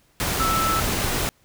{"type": "tone in noise", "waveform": "sine", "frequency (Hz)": 1318.5, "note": "E6", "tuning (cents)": 0, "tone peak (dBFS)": -21, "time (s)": [0.4, 0.8], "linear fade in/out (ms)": 0, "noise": "pink", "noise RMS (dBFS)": -24, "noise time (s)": [0.2, 1.29], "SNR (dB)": 0, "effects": ["pink hiss -61 dBFS RMS until 1.44 s"]}